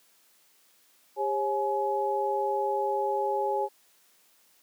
sine tone cluster, 402.3 / 543 / 845 Hz, G4 / C#5 / G#5, +45 / -36 / +30 cents, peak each -30 / -31 / -28 dBFS, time 1.16-3.69 s, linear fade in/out 50 ms, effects white hiss -63 dBFS RMS until 4.62 s + high-pass 200 Hz 12 dB/octave

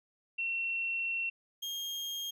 sine / 35% pulse tone pair in turn, 2717 / 3231 Hz, F7 / G#7, -48 / -48 cents, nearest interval minor third, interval 300 cents, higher second, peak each -31 / -34 dBFS, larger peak first, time 0.38-1.3 / 1.62-2.31 s, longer first, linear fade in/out 10 ms, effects none

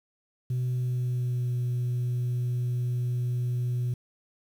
sine tone with pitch glide, 125.7 to 122.97 Hz, B2 to B2, +31 to -7 cents, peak -23 dBFS, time 0.5-3.94 s, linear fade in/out 5 ms, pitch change -38 cents, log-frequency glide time 0.63-1.56 s, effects tanh soft clip ceiling -24 dBFS + 9-bit

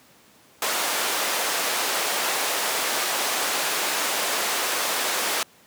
pink band-pass noise, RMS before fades -25 dBFS, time 0.62-5.43 s, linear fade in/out 2 ms, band 570 to 16000 Hz, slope 12 dB/octave, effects pink hiss -54 dBFS RMS until 5.66 s + high-pass 150 Hz 12 dB/octave

